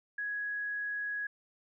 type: tone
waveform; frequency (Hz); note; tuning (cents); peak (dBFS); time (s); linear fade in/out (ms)
sine; 1668; G#6; +7; -33; 0.18-1.27; 5
effects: none